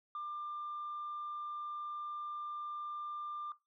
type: tone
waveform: sine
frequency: 1193 Hz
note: D6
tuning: 27 cents sharp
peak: -37 dBFS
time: 0.15-3.52 s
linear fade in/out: 2 ms
effects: noise-tail reverb RT60 0.2 s tail -19 dB re dry + tanh soft clip ceiling -36 dBFS